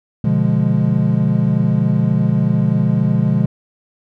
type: chord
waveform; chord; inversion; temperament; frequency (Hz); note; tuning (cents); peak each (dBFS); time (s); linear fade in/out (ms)
triangle; B diminished seventh; none; equal; 123.47 / 146.83 / 174.61 / 207.7; B2 / D3 / F3 / Ab3; 0 / 0 / 0 / 0; -16; 0.24-3.46; 5
effects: none